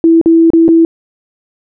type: tone with dropouts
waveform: sine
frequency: 329.6 Hz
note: E4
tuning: in tune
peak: -3 dBFS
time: 0.04-0.85 s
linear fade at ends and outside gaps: 1 ms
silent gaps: 0.214-0.259 / 0.503-0.534 / 0.681-0.688 s
effects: none